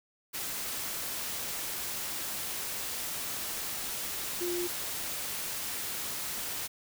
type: tone in noise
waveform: sine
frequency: 351.6 Hz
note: F4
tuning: 12 cents sharp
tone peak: -31 dBFS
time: 4.4-4.68 s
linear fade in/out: 20 ms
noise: white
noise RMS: -36 dBFS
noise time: 0.33-6.68 s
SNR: +2 dB
effects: none